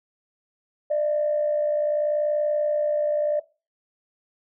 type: tone pair together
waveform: sine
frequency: 595.3 / 656 Hz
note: D5 / E5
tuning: +23 / -9 cents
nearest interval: major second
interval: 168 cents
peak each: -20 / -29 dBFS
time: 0.9-3.4 s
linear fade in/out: 10 ms
effects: noise-tail reverb RT60 0.3 s tail -19 dB re dry + tanh soft clip ceiling -14 dBFS